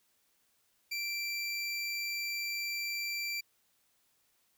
25% pulse tone, 2349 Hz, D7, in tune, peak -30 dBFS, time 0.91-3.41 s, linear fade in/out 10 ms, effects white hiss -73 dBFS RMS until 4.57 s

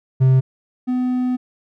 triangle tone pair in turn, 130.81 / 251.4 Hz, C3 / B3, 0 / +31 cents, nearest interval major seventh, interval 1131 cents, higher second, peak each -8 / -15 dBFS, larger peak first, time 0.2-0.41 / 0.87-1.37 s, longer second, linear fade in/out 20 ms, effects none

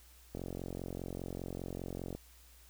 click train, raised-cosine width 2 ms, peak -27 dBFS, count 82, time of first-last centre 0.35-2.15 s, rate 45 Hz, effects added 60 Hz sine -59 dBFS peak until 2.69 s + white hiss -62 dBFS RMS until 2.69 s

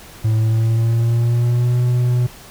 triangle tone with pitch glide, 110.2 to 122.98 Hz, A2 to B2, +3 to -7 cents, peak -11 dBFS, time 0.24-2.27 s, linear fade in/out 10 ms, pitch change +190 cents, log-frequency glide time 0.35-1.77 s, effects pink hiss -40 dBFS RMS until 2.5 s

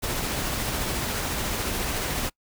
pink noise with tremolo, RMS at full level -27 dBFS, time 0.02-2.3 s, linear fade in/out 20 ms, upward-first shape triangle, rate 14 Hz, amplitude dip 25%, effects noise-tail reverb RT60 0.1 s tail -25 dB re dry

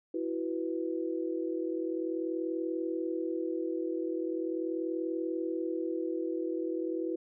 sine chord, E suspended second, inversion none, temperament equal, 329.6 / 370 / 493.9 Hz, E4 / F#4 / B4, 0 / 0 / 0 cents, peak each -33 / -36 / -38 dBFS, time 0.14-7.16 s, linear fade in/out 5 ms, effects none

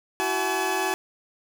20% pulse tone cluster, 335 / 378.5 / 854 Hz, E4 / F#4 / G#5, +28 / +39 / +48 cents, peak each -27 / -22 / -22 dBFS, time 0.2-0.94 s, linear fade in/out 0 ms, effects none

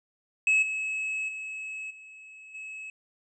triangle tone with level steps, 2580 Hz, E7, 38 cents flat, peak -18 / -27 / -33 / -44 / -36 dBFS, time 0.47-2.9 s, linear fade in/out 2 ms, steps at 0.62 / 1.28 / 1.9 / 2.54 s, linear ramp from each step 10 ms, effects resampled to 24000 Hz

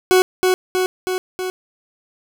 40% pulse tone with echo, 370 Hz, F#4, in tune, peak -9 dBFS, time 0.11-0.22 s, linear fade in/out 0 ms, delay 320 ms, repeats 4, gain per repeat -3 dB, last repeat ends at 1.5 s, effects none

